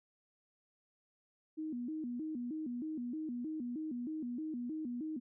sine tone with vibrato, 275.4 Hz, C#4, 11 cents flat, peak -37 dBFS, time 1.57-5.2 s, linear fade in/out 20 ms, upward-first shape square, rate 3.2 Hz, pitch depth 220 cents each way, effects none

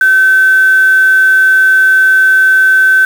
sine tone with quantisation, 1534 Hz, G6, 38 cents flat, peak -4 dBFS, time 0.01-3.05 s, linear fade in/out 2 ms, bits 4, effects none

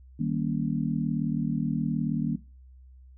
sine chord, Eb dominant seventh, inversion none, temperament just, 155.56 / 194.45 / 233.3 / 280 Hz, Eb3 / G3 / Bb3 / Db4, 0 / -14 / +2 / +18 cents, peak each -29 / -33 / -29 / -33 dBFS, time 0.19-2.36 s, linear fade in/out 10 ms, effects noise-tail reverb RT60 0.3 s tail -17 dB re dry + added 64 Hz sine -48 dBFS peak until 3.17 s

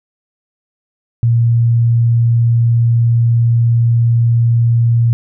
sine tone, 117.1 Hz, A#2, 8 cents sharp, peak -8 dBFS, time 1.23-5.13 s, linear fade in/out 0 ms, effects none

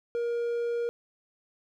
triangle tone, 472.2 Hz, A#4, 22 cents sharp, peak -25 dBFS, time 0.15-0.89 s, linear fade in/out 0 ms, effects none

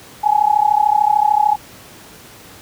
sine tone with amplitude modulation, 841 Hz, G#5, 22 cents sharp, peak -7 dBFS, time 0.23-1.56 s, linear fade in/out 20 ms, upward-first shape sine, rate 33.4 Hz, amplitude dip 90%, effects pink hiss -40 dBFS RMS until 2.61 s + high-pass 80 Hz 12 dB/octave

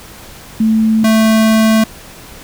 sine / square tone pair in turn, 220.5 / 220.5 Hz, A3 / A3, +4 / +4 cents, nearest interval unison, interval 0 cents, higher neither, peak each -8 dBFS, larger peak neither, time 0.6-1.04 / 1.04-1.84 s, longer second, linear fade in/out 5 ms, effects pink hiss -35 dBFS RMS until 2.43 s

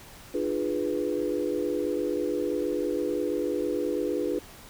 sine chord, D diminished seventh, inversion none, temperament equal with one note detuned, 300.2 / 349.2 / 415.3 / 493.9 Hz, D4 / F4 / Ab4 / Cb5, +38 / 0 / 0 / 0 cents, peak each -31 dBFS, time 0.34-4.39 s, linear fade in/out 5 ms, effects pink hiss -48 dBFS RMS until 4.69 s

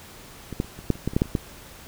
clicks, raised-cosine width 3 ms, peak -19 / -10 / -30 / -26 / -6 / -29 / -11 / -22 / -7 / -6 / -28 / -9 dBFS, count 12, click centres 0.527 / 0.601 / 0.646 / 0.79 / 0.903 / 0.955 / 1.076 / 1.135 / 1.165 / 1.219 / 1.257 / 1.352 s, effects pink hiss -45 dBFS RMS until 1.87 s

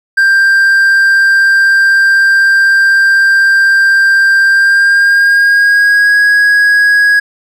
triangle tone with pitch glide, 1584 to 1657 Hz, G6 to G#6, +18 to -4 cents, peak -3 dBFS, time 0.17-7.2 s, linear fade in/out 10 ms, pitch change +78 cents, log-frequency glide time 4.49-6.18 s, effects none

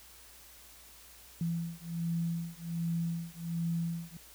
sine beating tone pair, 167.2 / 168.5 Hz, E3 / E3, +25 / +38 cents, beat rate 1.3 Hz, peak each -35 / -35 dBFS, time 1.41-4.17 s, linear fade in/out 2 ms, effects added 59 Hz sine -62 dBFS peak until 4.34 s + white hiss -55 dBFS RMS until 4.34 s

